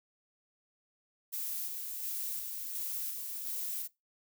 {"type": "noise with tremolo", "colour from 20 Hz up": "violet", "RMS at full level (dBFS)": -37, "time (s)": [1.32, 3.88], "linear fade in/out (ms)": 20, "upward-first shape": "square", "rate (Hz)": 1.4, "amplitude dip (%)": 30, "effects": ["noise-tail reverb RT60 0.2 s tail -20 dB re dry"]}